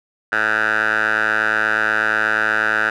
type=tone with band-pass filter; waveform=10% pulse; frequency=108.3 Hz; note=A2; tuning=27 cents flat; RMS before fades=-18 dBFS; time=0.32-2.9 s; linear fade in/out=5 ms; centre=1500 Hz; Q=5.1; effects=none